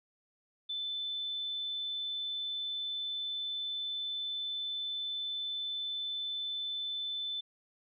sine tone, 3520 Hz, A7, in tune, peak -34 dBFS, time 0.69-7.41 s, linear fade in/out 10 ms, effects none

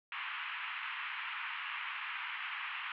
white band-pass noise, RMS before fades -41 dBFS, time 0.12-2.92 s, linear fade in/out 2 ms, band 950 to 2900 Hz, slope 48 dB/octave, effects none

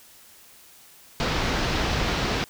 pink low-pass noise, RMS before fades -25 dBFS, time 1.2-2.44 s, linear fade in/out 0 ms, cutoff 5200 Hz, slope 24 dB/octave, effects white hiss -51 dBFS RMS until 2.49 s

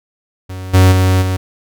45% pulse tone with level steps, 93.3 Hz, F#2, 15 cents sharp, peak -24 / -5 / -9 / -14 dBFS, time 0.49-1.37 s, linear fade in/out 10 ms, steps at 0.73 / 0.91 / 1.21 s, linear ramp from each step 20 ms, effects none

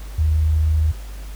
sine tone, 78.1 Hz, D#2, 7 cents sharp, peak -14 dBFS, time 0.18-0.92 s, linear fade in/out 10 ms, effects added 50 Hz sine -30 dBFS peak until 1.35 s + pink hiss -44 dBFS RMS until 1.35 s

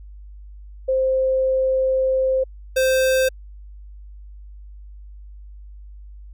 sine / square tone pair in turn, 524 / 521.8 Hz, C5 / C5, +2 / -5 cents, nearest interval unison, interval 7 cents, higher first, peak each -16 dBFS, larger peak neither, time 0.88-2.44 / 2.76-3.29 s, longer first, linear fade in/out 10 ms, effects added 50 Hz sine -37 dBFS peak until 6.33 s

